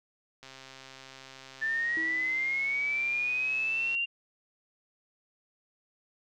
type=click train; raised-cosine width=0.2 ms; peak=-30 dBFS; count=469; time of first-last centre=0.43-3.949 s; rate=133 Hz
type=linear sweep; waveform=sine; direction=up; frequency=1760 to 2794 Hz; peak=-27 dBFS; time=1.61-4.06 s; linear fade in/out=20 ms
type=tone with exponential decay; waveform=triangle; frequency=323.6 Hz; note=E4; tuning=32 cents flat; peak=-34 dBFS; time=1.97-2.8 s; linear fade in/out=0 ms; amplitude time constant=180 ms
effects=none